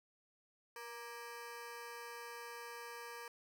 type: ring-modulated tone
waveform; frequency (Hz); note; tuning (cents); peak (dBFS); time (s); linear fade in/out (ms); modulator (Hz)
20% pulse; 705; F5; +16; -39; 0.76-3.28; 2; 230
effects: none